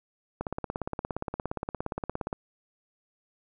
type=click train; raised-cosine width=1 ms; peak=-17 dBFS; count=34; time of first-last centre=0.41-2.329 s; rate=17.2 Hz; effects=none